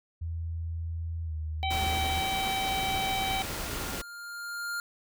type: tone with pitch glide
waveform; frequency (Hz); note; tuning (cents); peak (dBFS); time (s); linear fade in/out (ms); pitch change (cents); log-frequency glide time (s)
sine; 82.7 to 78.19; E2 to D#2; +6 to +9; -31; 0.21-2.21; 10; -97; 1.24-1.33
type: harmonic tone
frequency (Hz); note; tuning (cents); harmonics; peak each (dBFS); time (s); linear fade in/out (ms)
770; G5; -31; 1 / 3 / 4 / 5; -30 / -35 / -37 / -38; 1.63-3.42; 0
type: noise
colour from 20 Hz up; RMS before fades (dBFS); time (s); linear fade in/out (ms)
pink; -35; 1.7-4.02; 10
type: tone with exponential growth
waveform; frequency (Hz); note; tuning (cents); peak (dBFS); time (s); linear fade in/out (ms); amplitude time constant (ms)
square; 1404; F6; +9; -31; 2.27-4.8; 1; 550
effects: none